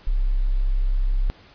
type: tone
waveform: sine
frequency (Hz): 33.14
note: C1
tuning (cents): +23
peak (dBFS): -17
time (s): 0.07-1.3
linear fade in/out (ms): 0
effects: pink hiss -50 dBFS RMS until 1.54 s + resampled to 11025 Hz